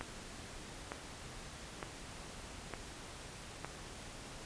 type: click train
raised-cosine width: 0.5 ms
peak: -24 dBFS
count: 5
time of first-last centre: 0.01-3.646 s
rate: 1.1 Hz
effects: pink hiss -49 dBFS RMS until 4.45 s + resampled to 22050 Hz